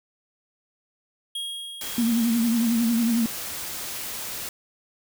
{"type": "tone with exponential decay", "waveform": "square", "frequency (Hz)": 3272, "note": "G#7", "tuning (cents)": -26, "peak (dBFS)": -28, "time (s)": [1.35, 3.24], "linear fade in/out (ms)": 5, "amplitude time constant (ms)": 410}
{"type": "noise", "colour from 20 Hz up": "white", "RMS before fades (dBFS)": -33, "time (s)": [1.81, 4.49], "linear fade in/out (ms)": 2}
{"type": "tone with vibrato", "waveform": "sine", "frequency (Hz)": 231.8, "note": "A#3", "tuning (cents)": -10, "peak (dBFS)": -19, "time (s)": [1.98, 3.26], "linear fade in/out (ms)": 2, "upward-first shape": "triangle", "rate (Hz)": 11, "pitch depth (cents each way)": 73}
{"effects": []}